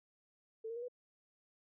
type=tone with pitch steps; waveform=sine; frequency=445.4 / 460.8 / 476.8 / 493.3 Hz; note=A4 / A#4 / A#4 / B4; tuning=+21 / -20 / +39 / -2 cents; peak=-40 dBFS; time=0.64-0.884 s; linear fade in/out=10 ms; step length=61 ms; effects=none